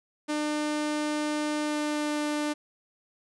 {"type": "tone with pitch glide", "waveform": "sawtooth", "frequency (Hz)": [300, 297.9], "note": ["D4", "D4"], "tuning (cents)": [37, 25], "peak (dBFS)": -23, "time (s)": [0.28, 2.54], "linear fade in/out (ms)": 20, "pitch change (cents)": -12, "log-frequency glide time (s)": [1.63, 2.24], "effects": ["resampled to 24000 Hz"]}